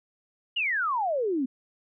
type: exponential sweep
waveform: sine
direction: down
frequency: 2960 to 246.9 Hz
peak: -24 dBFS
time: 0.56-1.46 s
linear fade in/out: 10 ms
effects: none